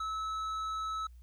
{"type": "tone with tanh clipping", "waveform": "triangle", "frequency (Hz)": 1300, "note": "E6", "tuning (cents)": -24, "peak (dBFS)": -35, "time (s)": [0, 1.07], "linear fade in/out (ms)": 5, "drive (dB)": 12, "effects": ["added 60 Hz sine -50 dBFS peak until 1.22 s", "white hiss -75 dBFS RMS until 1.22 s"]}